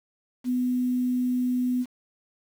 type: tone with quantisation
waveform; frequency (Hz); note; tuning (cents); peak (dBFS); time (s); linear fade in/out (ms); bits
sine; 249.6; B3; +19; -22; 0.44-1.86; 50; 8
effects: none